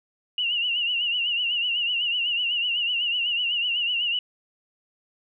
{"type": "tone with vibrato", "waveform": "sine", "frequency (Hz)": 2855, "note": "F7", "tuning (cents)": 37, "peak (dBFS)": -22, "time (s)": [0.38, 4.19], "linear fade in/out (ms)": 2, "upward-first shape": "triangle", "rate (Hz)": 8, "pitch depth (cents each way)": 95, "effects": []}